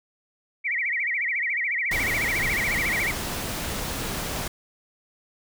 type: tone with vibrato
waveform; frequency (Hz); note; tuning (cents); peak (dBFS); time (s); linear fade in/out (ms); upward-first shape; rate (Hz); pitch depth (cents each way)
sine; 2093; C7; 0; -23; 0.64-3.12; 20; sine; 14; 200
type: noise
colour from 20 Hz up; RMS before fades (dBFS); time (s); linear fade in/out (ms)
pink; -30; 1.91-4.48; 5
effects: none